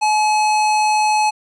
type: tone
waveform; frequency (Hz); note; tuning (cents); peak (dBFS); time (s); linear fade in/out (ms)
square; 853; G#5; +46; -14; 0.01-1.31; 20
effects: resampled to 22050 Hz